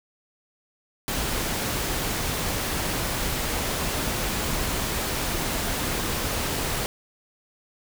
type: noise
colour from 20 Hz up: pink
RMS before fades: -27 dBFS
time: 1.08-6.86 s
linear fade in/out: 0 ms
effects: none